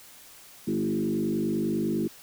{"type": "tone with frequency modulation", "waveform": "sine", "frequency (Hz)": 277.2, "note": "C#4", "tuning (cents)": 0, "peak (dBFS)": -24, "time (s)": [0.67, 2.08], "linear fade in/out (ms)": 10, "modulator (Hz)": 50.1, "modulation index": 2, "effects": ["white hiss -50 dBFS RMS until 2.22 s"]}